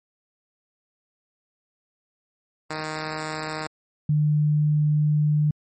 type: tone pair in turn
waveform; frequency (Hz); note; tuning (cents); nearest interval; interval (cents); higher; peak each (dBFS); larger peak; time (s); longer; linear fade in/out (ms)
5% pulse / sine; 155.56 / 150.2; D#3 / D3; 0 / +39; minor second; 61; first; -17; neither; 2.7-3.67 / 4.09-5.51; second; 5
effects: MP3 32 kbps